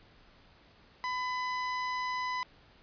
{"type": "tone", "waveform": "30% pulse", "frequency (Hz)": 1003, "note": "B5", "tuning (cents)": 26, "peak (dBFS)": -29, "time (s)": [1.04, 2.43], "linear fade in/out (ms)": 0, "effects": ["pink hiss -60 dBFS RMS until 2.82 s", "resampled to 11025 Hz"]}